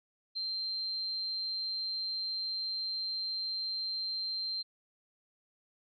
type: tone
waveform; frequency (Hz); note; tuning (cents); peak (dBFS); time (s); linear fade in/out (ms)
sine; 4147; C8; -16; -33; 0.35-4.63; 20
effects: none